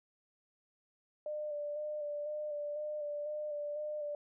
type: tone with vibrato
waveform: sine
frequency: 595 Hz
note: D5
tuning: 22 cents sharp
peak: -36 dBFS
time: 1.26-4.15 s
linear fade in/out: 2 ms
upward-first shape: square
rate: 2 Hz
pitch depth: 22 cents each way
effects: none